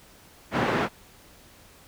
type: band-pass noise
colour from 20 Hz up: pink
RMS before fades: -25 dBFS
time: 0.51-0.89 s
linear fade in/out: 50 ms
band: 180 to 1900 Hz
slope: 12 dB/octave
effects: pink hiss -53 dBFS RMS until 1.87 s